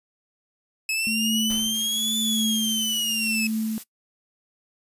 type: linear two-way sweep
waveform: sawtooth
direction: up then down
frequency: 2577 to 3500 to 2577 Hz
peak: -20 dBFS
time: 0.89-3.47 s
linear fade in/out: 2 ms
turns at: 2.18 s
type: tone with tremolo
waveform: sine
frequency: 220 Hz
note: A3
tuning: in tune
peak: -22 dBFS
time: 1.07-3.78 s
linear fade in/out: 0 ms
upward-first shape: triangle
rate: 0.9 Hz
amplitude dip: 90%
type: noise with exponential decay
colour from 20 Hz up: pink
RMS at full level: -36 dBFS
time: 1.5-2.06 s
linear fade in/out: 1 ms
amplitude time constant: 120 ms
type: noise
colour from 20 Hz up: blue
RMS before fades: -38 dBFS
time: 1.73-3.84 s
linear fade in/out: 20 ms
effects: noise-tail reverb RT60 0.1 s tail -21 dB re dry + resampled to 32000 Hz